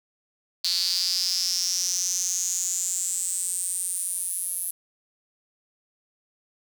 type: tone with high-pass filter sweep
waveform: square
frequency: 90.3 Hz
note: F#2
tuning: 42 cents flat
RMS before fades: -27 dBFS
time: 0.64-4.71 s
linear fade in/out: 5 ms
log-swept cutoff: 4400 to 11000 Hz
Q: 8.9
effects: none